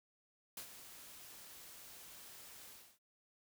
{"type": "noise with ADSR envelope", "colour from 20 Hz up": "white", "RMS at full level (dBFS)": -45, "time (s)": [0.57, 2.99], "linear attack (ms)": 3, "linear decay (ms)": 81, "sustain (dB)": -10, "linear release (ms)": 290, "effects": []}